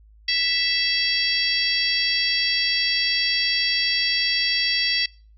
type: harmonic tone with a mistuned harmonic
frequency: 659.3 Hz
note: E5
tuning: in tune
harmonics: 3 / 4 / 5 / 6 / 7 / 8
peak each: -26 / -29 / -27 / -33 / -22 / -30 dBFS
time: 0.28-5.06 s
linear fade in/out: 5 ms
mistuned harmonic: 8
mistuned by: +69 cents
effects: noise-tail reverb RT60 0.4 s tail -25 dB re dry + added 53 Hz sine -48 dBFS peak until 5.37 s